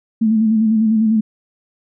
sine tone with vibrato, 220 Hz, A3, in tune, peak -11 dBFS, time 0.21-1.21 s, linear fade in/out 10 ms, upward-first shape square, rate 10 Hz, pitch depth 37 cents each way, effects none

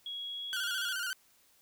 sine tone with pitch glide, 3322 to 3343 Hz, G#7 to G#7, 0 to +11 cents, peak -37 dBFS, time 0.06-0.93 s, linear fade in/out 2 ms, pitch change +11 cents, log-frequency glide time 0.27-0.65 s
sawtooth tone with vibrato, 1474 Hz, F#6, 7 cents flat, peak -30 dBFS, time 0.53-1.13 s, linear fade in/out 0 ms, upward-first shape square, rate 14 Hz, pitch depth 67 cents each way
effects white hiss -66 dBFS RMS until 1.61 s

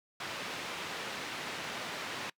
white band-pass noise, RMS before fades -40 dBFS, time 0.2-2.3 s, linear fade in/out 5 ms, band 140 to 3000 Hz, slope 12 dB/octave, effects noise-tail reverb RT60 0.1 s tail -24 dB re dry

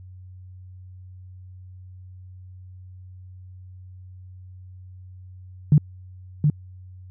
sine tone with echo, 148.4 Hz, D3, 18 cents sharp, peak -10 dBFS, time 5.72-5.78 s, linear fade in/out 2 ms, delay 720 ms, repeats 1, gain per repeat -4 dB, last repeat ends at 6.5 s, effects added 92 Hz sine -40 dBFS peak until 7.1 s

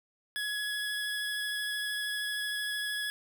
25% pulse tone with vibrato, 1683 Hz, G#6, 23 cents sharp, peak -28 dBFS, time 0.36-3.1 s, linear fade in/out 0 ms, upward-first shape sine, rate 13 Hz, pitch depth 10 cents each way, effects none

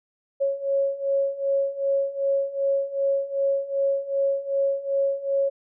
sine beating tone pair, 550 / 552.6 Hz, C#5 / C#5, -14 / -6 cents, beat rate 2.6 Hz, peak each -26 / -23 dBFS, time 0.4-5.5 s, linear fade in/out 20 ms, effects none

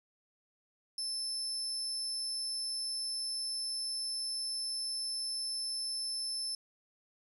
35% pulse tone, 5274 Hz, E8, in tune, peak -32 dBFS, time 0.98-6.55 s, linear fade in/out 2 ms, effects none

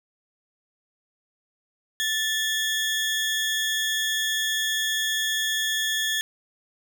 30% pulse tone pair together, 1760 / 3295 Hz, A6 / G#7, 0 / -14 cents, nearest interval major seventh, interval 1086 cents, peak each -23 / -24 dBFS, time 2-6.21 s, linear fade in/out 0 ms, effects none

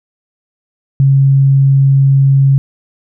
sine tone, 136.7 Hz, C#3, 24 cents flat, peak -5 dBFS, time 1-2.58 s, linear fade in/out 0 ms, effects none

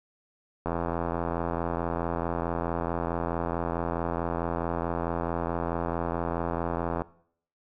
click train, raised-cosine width 1 ms, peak -15 dBFS, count 539, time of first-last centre 0.66-7.019 s, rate 84.6 Hz, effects noise-tail reverb RT60 0.6 s tail -19 dB re dry

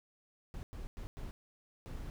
brown noise bursts at uneven times, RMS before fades -43 dBFS, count 5, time 0.54-0.63 / 0.73-0.87 / 0.97-1.07 / 1.17-1.31 / 1.86-2.1 s, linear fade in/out 0 ms, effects none

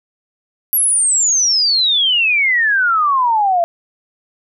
sine exponential sweep, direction down, 11770 to 667 Hz, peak -11 dBFS, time 0.73-3.64 s, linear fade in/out 0 ms, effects none

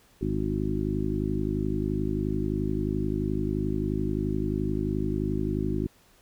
harmonic tone with a mistuned harmonic, 51.5 Hz, G#1, 14 cents flat, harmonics 1 / 2 / 3 / 4 / 5 / 6 / 7, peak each -33 / -33 / -33 / -33 / -33 / -33 / -33 dBFS, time 0.21-5.87 s, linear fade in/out 5 ms, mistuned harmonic 7, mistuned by +23 cents, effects pink hiss -60 dBFS RMS until 6.21 s

